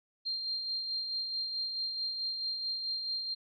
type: tone with tremolo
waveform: sine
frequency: 4186 Hz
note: C8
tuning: in tune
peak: -31 dBFS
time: 0.25-3.35 s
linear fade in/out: 20 ms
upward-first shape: sine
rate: 4.6 Hz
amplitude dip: 40%
effects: none